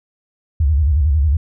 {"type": "tone with vibrato", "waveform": "sine", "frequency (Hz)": 73.42, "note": "D2", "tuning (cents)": 0, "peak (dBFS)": -11, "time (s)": [0.6, 1.37], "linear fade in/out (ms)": 5, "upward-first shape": "square", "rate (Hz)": 11, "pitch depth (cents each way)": 150, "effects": []}